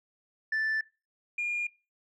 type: tone pair in turn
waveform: sine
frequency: 1760 / 2418 Hz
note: A6 / D7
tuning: 0 / +50 cents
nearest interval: perfect fourth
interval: 550 cents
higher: second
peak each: -24 / -27 dBFS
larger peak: first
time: 0.52-0.81 / 1.38-1.67 s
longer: neither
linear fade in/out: 5 ms
effects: noise-tail reverb RT60 0.3 s tail -23 dB re dry + tanh soft clip ceiling -25 dBFS